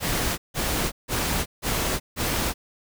pink noise bursts, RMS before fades -25 dBFS, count 5, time 0-2.54 s, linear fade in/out 50 ms, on 380 ms, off 160 ms, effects none

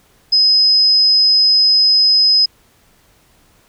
sine tone, 5060 Hz, D#8, 28 cents sharp, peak -8 dBFS, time 0.32-2.46 s, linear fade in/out 10 ms, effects pink hiss -53 dBFS RMS until 3.68 s

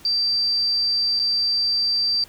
sine tone with dropouts, 4680 Hz, D8, 7 cents flat, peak -18 dBFS, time 0.05-2.24 s, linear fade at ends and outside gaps 2 ms, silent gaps 1.193-1.197 s, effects pink hiss -48 dBFS RMS until 2.28 s

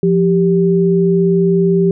sine tone pair together, 174.21 / 392 Hz, F3 / G4, -4 / 0 cents, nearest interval octave + major second, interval 1404 cents, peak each -12 dBFS, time 0.03-1.91 s, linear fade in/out 2 ms, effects none

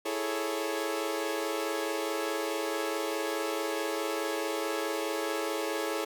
sawtooth chord, A major seventh, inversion second, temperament equal, 329.6 / 415.3 / 440 / 554.4 Hz, E4 / G#4 / A4 / C#5, 0 / 0 / 0 / 0 cents, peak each -32 dBFS, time 0.05-6.05 s, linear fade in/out 10 ms, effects none

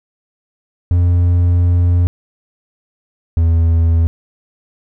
triangle tone pair in turn, 87.7 / 82.77 Hz, F2 / E2, +8 / +8 cents, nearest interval minor second, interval 100 cents, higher first, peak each -7 dBFS, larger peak neither, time 0.91-2.07 / 3.37-4.07 s, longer first, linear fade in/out 0 ms, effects none

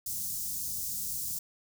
white band-stop noise, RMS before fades -35 dBFS, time 0.06-1.39 s, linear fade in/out 5 ms, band 200 to 5600 Hz, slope 24 dB/octave, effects none

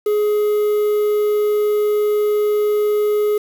triangle tone with quantisation, 419.6 Hz, G#4, 18 cents sharp, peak -12 dBFS, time 0.06-3.38 s, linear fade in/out 5 ms, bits 6, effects none

